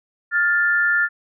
sine tone pair together, 1409.9 / 1760 Hz, F6 / A6, +16 / 0 cents, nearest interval major third, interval 384 cents, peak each -18 dBFS, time 0.31-1.09 s, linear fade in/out 50 ms, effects none

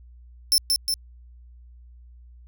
sawtooth tone with echo, 5330 Hz, E8, 18 cents sharp, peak -13 dBFS, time 0.52-0.58 s, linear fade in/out 0 ms, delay 180 ms, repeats 2, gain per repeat -3 dB, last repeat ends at 0.94 s, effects added 60 Hz sine -45 dBFS peak until 2.47 s

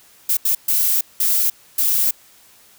violet noise bursts at uneven times, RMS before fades -17 dBFS, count 5, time 0.29-0.37 / 0.45-0.55 / 0.68-1.01 / 1.2-1.5 / 1.78-2.11 s, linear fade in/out 5 ms, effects white hiss -50 dBFS RMS until 2.78 s

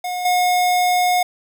square tone with level steps, 722 Hz, F#5, 43 cents flat, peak -23 / -15 dBFS, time 0.04-1.23 s, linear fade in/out 5 ms, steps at 0.25 s, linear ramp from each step 5 ms, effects 8-bit

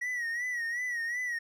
triangle tone with vibrato, 1917 Hz, A#6, 48 cents sharp, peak -29 dBFS, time 0.01-1.39 s, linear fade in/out 10 ms, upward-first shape sine, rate 2.7 Hz, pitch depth 77 cents each way, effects none

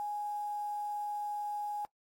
sine tone with quantisation, 830.6 Hz, G#5, in tune, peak -34 dBFS, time 0-1.85 s, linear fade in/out 0 ms, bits 9, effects noise-tail reverb RT60 0.1 s tail -20 dB re dry + AAC 48 kbps

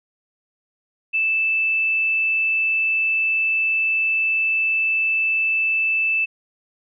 sine tone, 2637 Hz, E7, in tune, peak -17 dBFS, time 1.13-6.26 s, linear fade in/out 20 ms, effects none

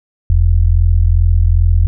sine tone pair together, 42.5 / 85 Hz, F1 / F2, -46 / -46 cents, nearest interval octave, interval 1200 cents, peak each -10 dBFS, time 0.3-1.87 s, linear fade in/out 0 ms, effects none

